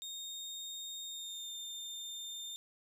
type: tone with pitch glide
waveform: 30% pulse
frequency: 3693 to 3613 Hz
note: A#7 to A7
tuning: -17 to +45 cents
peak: -39 dBFS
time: 0.02-2.56 s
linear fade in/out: 0 ms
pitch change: -38 cents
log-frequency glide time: 1.04-1.52 s
effects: 13-bit